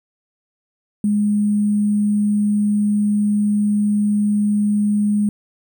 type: tone with sample-and-hold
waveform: sine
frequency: 207.7 Hz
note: G#3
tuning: in tune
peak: -14 dBFS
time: 1.04-5.29 s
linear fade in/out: 2 ms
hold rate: 8820 Hz
effects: none